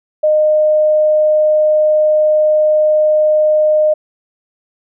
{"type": "tone", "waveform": "sine", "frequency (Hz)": 613, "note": "D#5", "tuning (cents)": -26, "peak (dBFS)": -8, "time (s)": [0.23, 3.94], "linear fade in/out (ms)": 10, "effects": []}